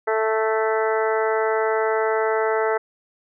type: harmonic tone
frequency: 220 Hz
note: A3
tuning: in tune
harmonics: 2 / 3 / 4 / 5 / 6 / 7 / 8 / 9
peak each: -21 / -26 / -26 / -35 / -28 / -32 / -35 / -32 dBFS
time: 0.07-2.78 s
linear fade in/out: 10 ms
effects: none